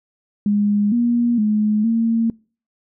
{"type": "tone with pitch steps", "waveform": "sine", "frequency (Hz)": [205.8, 238.1, 212.1, 228.1], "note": ["G#3", "A#3", "G#3", "A#3"], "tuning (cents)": [-16, 37, 37, -37], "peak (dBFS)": -14, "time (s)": [0.46, 2.3], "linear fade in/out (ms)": 2, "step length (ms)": 460, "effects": ["noise-tail reverb RT60 0.4 s tail -26 dB re dry"]}